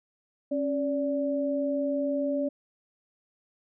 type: tone pair together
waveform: sine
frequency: 274.5 / 578.8 Hz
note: C#4 / D5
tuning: -17 / -25 cents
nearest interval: octave + minor second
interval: 1292 cents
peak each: -28 dBFS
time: 0.51-2.49 s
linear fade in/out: 10 ms
effects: none